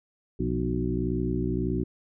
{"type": "harmonic tone with a mistuned harmonic", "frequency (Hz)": 61.74, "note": "B1", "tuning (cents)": 0, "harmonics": [1, 2, 3, 4, 5, 6], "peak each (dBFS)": [-32, -32, -32, -32, -32, -32], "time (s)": [0.39, 1.84], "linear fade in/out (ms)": 10, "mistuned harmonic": 3, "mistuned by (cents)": -81, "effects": []}